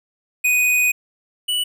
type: tone pair in turn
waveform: square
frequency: 2488 / 2956 Hz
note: D#7 / F#7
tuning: -1 / -2 cents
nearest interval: minor third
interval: 299 cents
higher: second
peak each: -15 / -19 dBFS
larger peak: first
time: 0.44-0.92 / 1.48-1.64 s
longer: first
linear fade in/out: 10 ms
effects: none